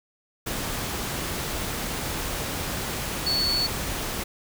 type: tone in noise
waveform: sine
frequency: 4435 Hz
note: C#8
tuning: in tune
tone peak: -22 dBFS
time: 3.26-3.67 s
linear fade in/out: 10 ms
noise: pink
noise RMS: -30 dBFS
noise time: 0.46-4.24 s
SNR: +5 dB
effects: none